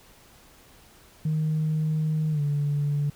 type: tone with pitch glide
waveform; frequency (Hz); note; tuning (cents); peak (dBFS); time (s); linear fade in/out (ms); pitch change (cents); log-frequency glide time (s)
sine; 155.6 to 145.18; D#3 to D3; 0 to -20; -21; 1.25-3.1; 5; -120; 2.31-2.41
effects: tanh soft clip ceiling -19 dBFS + pink hiss -54 dBFS RMS until 3.15 s